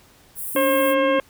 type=high-pass noise; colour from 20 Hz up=white; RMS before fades=-30 dBFS; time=0.35-0.95 s; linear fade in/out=50 ms; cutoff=8800 Hz; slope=48 dB/octave
type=tone with vibrato; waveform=sine; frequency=287.2 Hz; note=D4; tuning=39 cents flat; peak=-23 dBFS; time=0.55-1.19 s; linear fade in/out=2 ms; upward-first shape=triangle; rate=17 Hz; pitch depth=46 cents each way
type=harmonic tone; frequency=536 Hz; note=C5; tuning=42 cents sharp; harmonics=1 / 2 / 3 / 4 / 5 / 6; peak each=-18 / -24 / -28 / -30 / -32 / -34 dBFS; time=0.56-1.2 s; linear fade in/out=2 ms
effects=pink hiss -53 dBFS RMS until 1.29 s